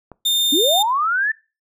click, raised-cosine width 1 ms, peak -23 dBFS, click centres 0.117 s
40% pulse tone, 3622 Hz, A7, 49 cents sharp, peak -14 dBFS, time 0.25-0.83 s, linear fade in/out 10 ms
sine linear sweep, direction up, 256.2 to 1796 Hz, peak -16 dBFS, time 0.52-1.32 s, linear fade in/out 10 ms
effects noise-tail reverb RT60 0.3 s tail -22 dB re dry

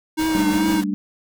square tone with vibrato, 311.7 Hz, D#4, 3 cents sharp, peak -19 dBFS, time 0.17-0.82 s, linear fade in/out 20 ms, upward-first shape triangle, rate 2.4 Hz, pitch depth 47 cents each way
pink noise with tremolo, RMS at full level -31 dBFS, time 0.19-0.84 s, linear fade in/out 5 ms, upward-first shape sine, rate 6.3 Hz, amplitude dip 55%
white band-pass noise, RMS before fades -35 dBFS, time 0.25-0.82 s, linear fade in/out 50 ms, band 310 to 1100 Hz, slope 12 dB/octave
sine chord, G suspended second, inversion none, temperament equal, 196 / 220 / 293.7 Hz, G3 / A3 / D4, 0 / 0 / 0 cents, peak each -23 / -28 / -25 dBFS, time 0.35-0.94 s, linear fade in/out 0 ms
effects none

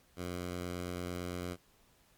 10% pulse tone, 88.9 Hz, F2, 31 cents sharp, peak -29 dBFS, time 0.16-1.57 s, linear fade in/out 50 ms, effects pink hiss -67 dBFS RMS until 2.17 s + MP3 96 kbps

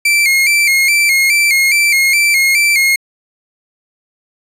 40% pulse tone with vibrato, 2242 Hz, C#7, 19 cents sharp, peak -8 dBFS, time 0.05-2.96 s, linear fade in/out 5 ms, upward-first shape square, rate 2.4 Hz, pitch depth 72 cents each way, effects resampled to 32000 Hz

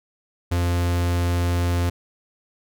45% pulse tone, 87.31 Hz, F2, in tune, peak -19 dBFS, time 0.51-1.9 s, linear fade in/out 10 ms, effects none

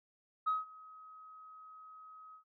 sine tone with ADSR envelope, 1269 Hz, D#6, 34 cents sharp, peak -27 dBFS, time 0.46-2.44 s, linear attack 18 ms, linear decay 170 ms, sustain -24 dB, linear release 100 ms, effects tanh soft clip ceiling -25 dBFS

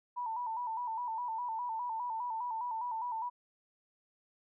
sine tone with vibrato, 934 Hz, A#5, 3 cents sharp, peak -34 dBFS, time 0.16-3.3 s, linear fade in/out 20 ms, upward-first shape square, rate 4.9 Hz, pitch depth 78 cents each way, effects none

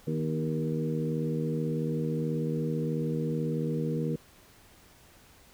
harmonic tone with a mistuned harmonic, 78.3 Hz, D#2, 11 cents sharp, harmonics 2 / 3 / 4 / 5 / 6, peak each -30 / -34 / -37 / -39 / -35 dBFS, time 0.07-4.16 s, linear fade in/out 5 ms, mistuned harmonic 3, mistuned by +33 cents, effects pink hiss -57 dBFS RMS until 5.53 s

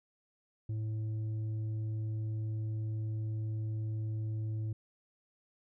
sine tone with tanh clipping, 109 Hz, A2, 16 cents flat, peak -34 dBFS, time 0.69-4.73 s, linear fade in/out 5 ms, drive 5 dB, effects none

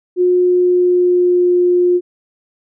sine tone with pitch glide, 360 to 355.9 Hz, F#4 to F4, -47 to +33 cents, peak -9 dBFS, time 0.16-2.01 s, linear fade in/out 50 ms, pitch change -20 cents, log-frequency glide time 0.4-1.53 s, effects none

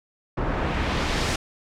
pink noise with low-pass filter sweep, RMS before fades -25 dBFS, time 0.37-1.36 s, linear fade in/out 5 ms, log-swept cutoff 1100 to 7200 Hz, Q 0.81, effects none

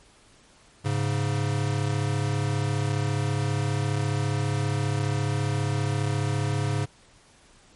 square tone pair together, 103.83 / 138.6 Hz, G#2 / C#3, 0 / 0 cents, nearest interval perfect fourth, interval 500 cents, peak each -27 dBFS, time 0.84-6.86 s, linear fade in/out 20 ms, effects pink hiss -56 dBFS RMS until 7.75 s + MP3 48 kbps

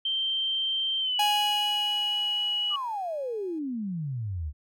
sine tone with pitch glide, 3136 to 2926 Hz, G7 to F#7, 0 to -20 cents, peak -25 dBFS, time 0.05-2.76 s, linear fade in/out 5 ms, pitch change -120 cents, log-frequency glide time 1-1.2 s
45% pulse tone with exponential decay, 830.6 Hz, G#5, in tune, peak -22 dBFS, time 1.19-3.59 s, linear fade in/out 5 ms, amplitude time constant 520 ms
sine exponential sweep, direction down, 1244.5 to 69.3 Hz, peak -29 dBFS, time 2.7-4.53 s, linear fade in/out 50 ms
effects none

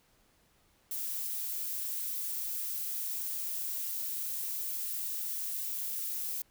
violet noise, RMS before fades -36 dBFS, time 0.91-6.42 s, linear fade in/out 2 ms, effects pink hiss -68 dBFS RMS until 6.5 s

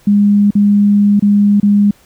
sine tone with dropouts, 204.2 Hz, G#3, 29 cents flat, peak -6 dBFS, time 0.07-1.91 s, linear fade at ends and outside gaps 5 ms, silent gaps 0.507-0.552 / 1.196-1.223 / 1.601-1.629 s, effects pink hiss -48 dBFS RMS until 2.05 s

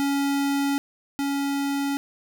square tone pair in turn, 279.8 / 279.8 Hz, C#4 / C#4, +16 / +16 cents, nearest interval unison, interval 0 cents, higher neither, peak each -22 / -24 dBFS, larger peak first, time 0-0.78 / 1.19-1.97 s, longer neither, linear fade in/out 0 ms, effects none

